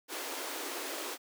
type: high-pass noise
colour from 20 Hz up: pink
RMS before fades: -39 dBFS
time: 0.08-1.18 s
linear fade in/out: 50 ms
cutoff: 270 Hz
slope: 96 dB/octave
effects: none